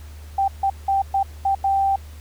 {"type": "tone bursts at uneven times", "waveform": "sine", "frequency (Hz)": 784, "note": "G5", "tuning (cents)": 0, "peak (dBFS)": -16, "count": 6, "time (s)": [[0.38, 0.48], [0.63, 0.7], [0.88, 1.02], [1.14, 1.23], [1.45, 1.55], [1.64, 1.96]], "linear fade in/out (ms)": 5, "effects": ["added 75 Hz sine -36 dBFS peak until 2.2 s", "pink hiss -49 dBFS RMS until 2.2 s"]}